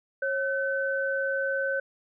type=tone pair together; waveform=sine; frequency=544.7 / 1522 Hz; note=C#5 / F#6; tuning=-30 / +48 cents; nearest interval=octave + tritone; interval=1778 cents; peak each=-28 dBFS; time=0.22-1.8 s; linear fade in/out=5 ms; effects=none